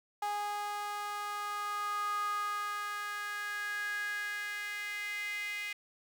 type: tone with high-pass filter sweep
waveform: sawtooth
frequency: 412.8 Hz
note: G#4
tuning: 10 cents flat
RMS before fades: -37 dBFS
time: 0.22-5.73 s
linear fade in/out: 5 ms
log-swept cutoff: 890 to 2200 Hz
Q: 7
effects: none